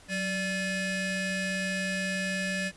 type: ring-modulated tone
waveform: 30% pulse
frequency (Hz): 774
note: G5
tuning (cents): -22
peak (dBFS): -23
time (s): 0.08-2.72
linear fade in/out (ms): 50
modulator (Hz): 960
effects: pink hiss -54 dBFS RMS until 2.76 s + resampled to 24000 Hz